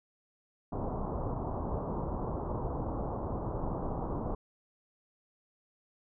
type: low-pass noise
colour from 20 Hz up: pink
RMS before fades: -35 dBFS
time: 0.72-4.35 s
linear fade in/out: 5 ms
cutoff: 1100 Hz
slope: 48 dB/octave
effects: none